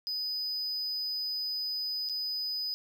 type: tone with dropouts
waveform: triangle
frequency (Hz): 4990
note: D#8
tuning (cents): +4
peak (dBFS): -30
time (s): 0.07-2.74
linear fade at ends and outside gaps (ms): 0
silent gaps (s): 2.089-2.096
effects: none